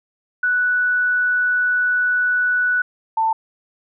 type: tone pair in turn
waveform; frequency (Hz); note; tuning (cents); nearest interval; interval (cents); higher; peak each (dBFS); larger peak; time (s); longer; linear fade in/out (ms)
sine; 1480 / 890.9; F#6 / A5; 0 / +21; major sixth; 879; first; -15; neither; 0.43-2.82 / 3.17-3.33; first; 5
effects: none